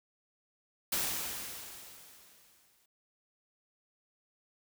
white noise with exponential decay, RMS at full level -31 dBFS, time 0.92-2.86 s, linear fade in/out 5 ms, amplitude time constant 420 ms, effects none

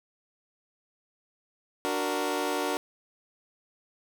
20% pulse chord, D augmented, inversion none, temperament equal, 293.7 / 370 / 466.2 Hz, D4 / F#4 / A#4, 0 / 0 / 0 cents, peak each -27 dBFS, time 1.85-2.77 s, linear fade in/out 0 ms, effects none

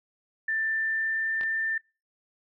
sine tone with pitch glide, 1776 to 1788.4 Hz, A6 to A6, +16 to +28 cents, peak -25 dBFS, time 0.48-1.78 s, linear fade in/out 5 ms, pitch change +12 cents, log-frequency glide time 0.63-1.39 s
clicks, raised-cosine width 0.3 ms, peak -23 / -27 dBFS, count 2, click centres 1.411 / 1.434 s
effects noise-tail reverb RT60 0.3 s tail -26 dB re dry

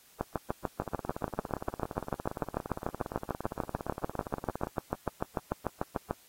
two click trains, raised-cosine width 1 ms, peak -15 / -22 dBFS, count 41 / 68, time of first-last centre 0.21-6.11 / 0.82-4.671 s, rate 6.78 / 17.4 Hz, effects white hiss -60 dBFS RMS until 6.28 s + AAC 48 kbps

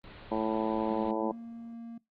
pink low-pass noise, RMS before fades -49 dBFS, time 0.04-1.11 s, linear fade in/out 0 ms, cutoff 4300 Hz, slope 96 dB/octave
harmonic tone, 110.1 Hz, A2, 2 cents sharp, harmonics 2 / 3 / 4 / 5 / 6 / 7 / 8 / 9, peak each -34 / -33 / -36 / -35 / -39 / -39 / -37 / -40 dBFS, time 0.31-1.32 s, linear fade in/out 10 ms
triangle tone with pitch glide, 210 to 231.7 Hz, G#3 to A#3, +19 to -10 cents, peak -38 dBFS, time 0.9-1.98 s, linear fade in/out 5 ms, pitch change +171 cents, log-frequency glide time 1.14-1.23 s
effects noise-tail reverb RT60 0.2 s tail -23 dB re dry + Opus 32 kbps

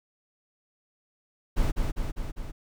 brown noise with echo, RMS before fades -23 dBFS, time 1.56-1.72 s, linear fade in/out 20 ms, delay 200 ms, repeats 4, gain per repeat -3 dB, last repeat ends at 2.52 s, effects none

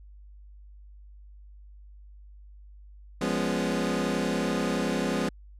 25% pulse chord, C# dominant seventh, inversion first, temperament equal with one note detuned, 174.61 / 206 / 246.9 / 277.2 Hz, E#3 / G#3 / B3 / C#4, 0 / -14 / 0 / 0 cents, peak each -28 / -27 / -27 / -29 dBFS, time 3.21-5.29 s, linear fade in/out 5 ms, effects added 50 Hz sine -46 dBFS peak until 5.59 s + low-pass 9000 Hz 12 dB/octave

